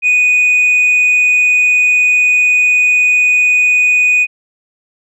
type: tone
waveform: sine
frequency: 2481 Hz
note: D#7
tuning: 6 cents flat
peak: -5 dBFS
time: 0.02-4.27 s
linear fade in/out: 50 ms
effects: tanh soft clip ceiling -6 dBFS